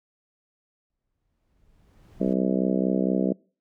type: noise with exponential growth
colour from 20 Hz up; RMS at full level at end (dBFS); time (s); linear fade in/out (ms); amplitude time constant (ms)
brown; -44; 0.9-2.33; 0; 310
type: harmonic tone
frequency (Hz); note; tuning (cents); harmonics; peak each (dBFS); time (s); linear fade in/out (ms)
64.3; C2; -30; 3 / 4 / 5 / 6 / 7 / 8 / 9 / 10; -25 / -27 / -29 / -31 / -32 / -33 / -34 / -35; 2.2-3.33; 10
effects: noise-tail reverb RT60 0.4 s tail -25 dB re dry